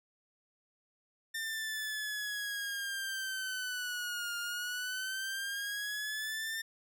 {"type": "linear two-way sweep", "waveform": "sawtooth", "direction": "down then up", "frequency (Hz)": [1805, 1408, 1805], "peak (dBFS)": -32, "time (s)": [1.34, 6.62], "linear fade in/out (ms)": 10, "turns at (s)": 4.38, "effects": []}